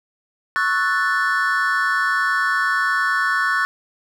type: chord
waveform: triangle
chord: F# minor seventh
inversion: second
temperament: equal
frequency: 1108.7 / 1318.5 / 1480 / 1760 Hz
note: C#6 / E6 / F#6 / A6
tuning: 0 / 0 / 0 / 0 cents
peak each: -21 / -25 / -19 / -20 dBFS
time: 0.56-3.65 s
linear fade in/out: 0 ms
effects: none